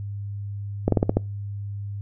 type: slowing click train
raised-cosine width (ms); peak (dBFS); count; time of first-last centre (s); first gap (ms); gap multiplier
2; -5; 6; 0.88-1.17; 43; 1.15
effects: noise-tail reverb RT60 0.3 s tail -25 dB re dry + added 101 Hz sine -29 dBFS peak until 2.01 s